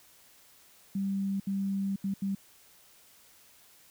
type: tone bursts at uneven times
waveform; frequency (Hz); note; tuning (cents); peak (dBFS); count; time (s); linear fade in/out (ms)
sine; 196; G3; 0; -28; 4; 0.95-1.4 / 1.47-1.96 / 2.04-2.14 / 2.22-2.35; 5
effects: white hiss -59 dBFS RMS until 3.9 s